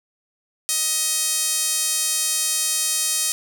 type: tone with band-pass filter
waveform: 5% pulse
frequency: 630 Hz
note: D#5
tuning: 21 cents sharp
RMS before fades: -22 dBFS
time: 0.69-3.32 s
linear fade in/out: 0 ms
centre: 12000 Hz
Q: 1.5
effects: none